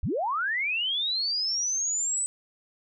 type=linear sweep; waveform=sine; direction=up; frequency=38.89 to 8090 Hz; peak=-25 dBFS; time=0.03-2.26 s; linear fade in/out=0 ms; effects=none